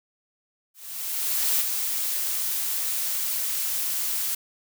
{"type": "noise with ADSR envelope", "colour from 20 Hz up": "blue", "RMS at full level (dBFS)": -22, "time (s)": [0.74, 4.35], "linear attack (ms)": 860, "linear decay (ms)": 22, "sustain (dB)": -5, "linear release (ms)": 5, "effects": []}